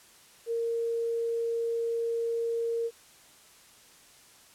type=tone; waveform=sine; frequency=462.9 Hz; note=A#4; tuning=12 cents flat; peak=-27 dBFS; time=0.46-2.91 s; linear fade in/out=50 ms; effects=white hiss -56 dBFS RMS until 4.54 s + low-pass 11000 Hz 12 dB/octave